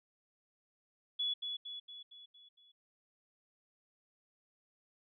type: tone with echo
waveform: sine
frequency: 3403 Hz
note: G#7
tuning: 41 cents sharp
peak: -32 dBFS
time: 1.19-1.34 s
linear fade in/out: 10 ms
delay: 230 ms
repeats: 6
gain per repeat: -5 dB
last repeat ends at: 2.72 s
effects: none